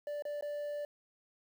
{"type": "tone with dropouts", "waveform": "triangle", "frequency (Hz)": 586, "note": "D5", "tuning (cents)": -4, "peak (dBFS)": -34, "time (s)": [0.07, 0.85], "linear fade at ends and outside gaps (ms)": 2, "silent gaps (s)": [[0.223, 0.252], [0.41, 0.424]], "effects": ["10-bit"]}